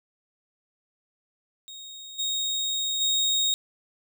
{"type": "tone with level steps", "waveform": "30% pulse", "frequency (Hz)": 3739, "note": "A#7", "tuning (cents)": 4, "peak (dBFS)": [-37, -23, -19], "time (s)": [1.68, 3.54], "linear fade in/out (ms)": 0, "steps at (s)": [2.18, 3], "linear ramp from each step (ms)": 20, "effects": []}